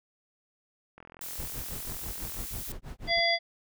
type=click train; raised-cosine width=0.5 ms; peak=-33 dBFS; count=63; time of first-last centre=0.98-2.439 s; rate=42.5 Hz
type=noise; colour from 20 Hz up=blue; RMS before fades=-39 dBFS; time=1.21-2.72 s; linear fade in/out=2 ms
type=noise with tremolo; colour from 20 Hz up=brown; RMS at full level=-37 dBFS; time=1.38-3.2 s; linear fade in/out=10 ms; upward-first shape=sine; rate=6.1 Hz; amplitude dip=100%
type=harmonic tone; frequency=680 Hz; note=F5; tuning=46 cents flat; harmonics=1 / 3 / 5 / 7; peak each=-28 / -27 / -31 / -29 dBFS; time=3.07-3.39 s; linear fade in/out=50 ms
effects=none